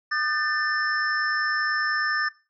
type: tone cluster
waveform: sine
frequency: 1217 / 1527 / 1777 / 5290 Hz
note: D#6 / G6 / A6 / E8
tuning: -39 / -46 / +17 / +5 cents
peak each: -29 / -32 / -25 / -34 dBFS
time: 0.11-2.29 s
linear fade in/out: 10 ms
effects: noise-tail reverb RT60 0.3 s tail -18 dB re dry